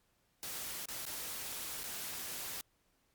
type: noise with dropouts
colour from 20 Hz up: white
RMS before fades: -42 dBFS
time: 0.43-2.61 s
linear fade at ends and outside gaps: 0 ms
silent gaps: 0.856-0.886 / 1.053-1.065 / 1.833-1.839 s
effects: pink hiss -75 dBFS RMS until 3.14 s + MP3 96 kbps